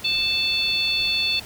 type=harmonic tone; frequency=880 Hz; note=A5; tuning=in tune; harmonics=3 / 4 / 5; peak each=-24 / -24 / -24 dBFS; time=0.04-1.4 s; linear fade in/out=10 ms; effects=pink hiss -40 dBFS RMS until 1.45 s